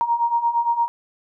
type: beating tone pair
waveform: sine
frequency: 932.3 / 941 Hz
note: A#5 / A#5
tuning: 0 / +16 cents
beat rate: 8.7 Hz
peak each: -23 / -19 dBFS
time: 0.01-0.88 s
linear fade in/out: 0 ms
effects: none